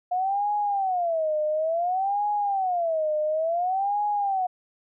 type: tone with vibrato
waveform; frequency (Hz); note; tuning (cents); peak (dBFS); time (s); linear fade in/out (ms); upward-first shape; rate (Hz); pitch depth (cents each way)
sine; 711; F5; +31; -22; 0.11-4.47; 10; sine; 0.57; 270
effects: none